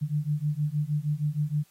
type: beating tone pair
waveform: sine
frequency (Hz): 146 / 152.4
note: D3 / D#3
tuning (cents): -10 / -36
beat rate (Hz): 6.4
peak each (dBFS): -28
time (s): 0.01-1.64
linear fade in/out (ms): 20
effects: white hiss -63 dBFS RMS until 1.7 s + AAC 48 kbps